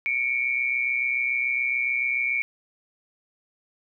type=tone pair together; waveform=sine; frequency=2222 / 2349 Hz; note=C#7 / D7; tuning=+4 / 0 cents; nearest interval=minor second; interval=96 cents; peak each=-25 / -25 dBFS; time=0.06-2.42 s; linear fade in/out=0 ms; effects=none